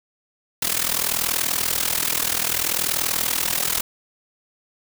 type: noise with amplitude modulation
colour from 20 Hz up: white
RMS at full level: -19 dBFS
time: 0.62-3.81 s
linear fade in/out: 5 ms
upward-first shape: sine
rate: 40.6 Hz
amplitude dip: 85%
effects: none

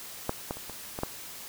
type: clicks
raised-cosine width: 1 ms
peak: -13 / -17 / -28 / -26 / -20 / -14 dBFS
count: 6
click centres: 0.294 / 0.509 / 0.57 / 0.697 / 0.989 / 1.034 s
effects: white hiss -43 dBFS RMS until 1.48 s

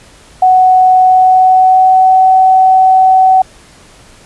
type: tone with pitch glide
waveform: sine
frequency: 743 to 754.2 Hz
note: F#5 to F#5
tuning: +7 to +33 cents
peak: -3 dBFS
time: 0.42-3.42 s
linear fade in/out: 5 ms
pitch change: +26 cents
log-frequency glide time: 1.03-2.3 s
effects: pink hiss -40 dBFS RMS until 4.25 s + resampled to 24000 Hz

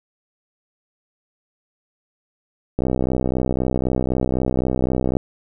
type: click train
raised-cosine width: 2 ms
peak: -7 dBFS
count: 153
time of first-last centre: 2.79-5.169 s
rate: 63.9 Hz
effects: none

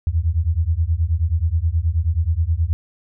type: beating tone pair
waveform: sine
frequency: 77.78 / 87.18 Hz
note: D#2 / F2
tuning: 0 / -3 cents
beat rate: 9.4 Hz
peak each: -19 dBFS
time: 0.07-2.73 s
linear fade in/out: 0 ms
effects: none

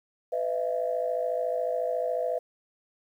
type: tone cluster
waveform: sine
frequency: 500 / 619 / 673 Hz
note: B4 / D#5 / E5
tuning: +21 / -9 / +36 cents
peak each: -29 / -31 / -30 dBFS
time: 0.32-2.39 s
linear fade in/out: 10 ms
effects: tanh soft clip ceiling -16 dBFS + 10-bit

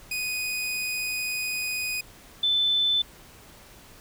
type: tone pair in turn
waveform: sawtooth / sine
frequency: 2489 / 3520 Hz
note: D#7 / A7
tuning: 0 / 0 cents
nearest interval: tritone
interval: 600 cents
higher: second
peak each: -24 / -20 dBFS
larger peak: second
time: 0.11-2.01 / 2.43-3.02 s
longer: first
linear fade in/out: 5 ms
effects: pink hiss -50 dBFS RMS until 4 s

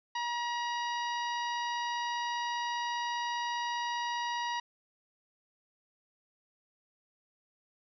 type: harmonic tone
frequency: 955 Hz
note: A#5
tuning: 42 cents sharp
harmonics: 1 / 2 / 3 / 4 / 5 / 6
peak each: -33 / -39 / -43 / -45 / -47 / -49 dBFS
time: 0.15-4.6 s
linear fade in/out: 5 ms
effects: none

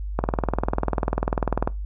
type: click train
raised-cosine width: 1 ms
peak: -7 dBFS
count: 31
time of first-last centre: 0.19-1.675 s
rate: 20.2 Hz
effects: noise-tail reverb RT60 0.2 s tail -21 dB re dry + added 50 Hz sine -27 dBFS peak until 1.85 s

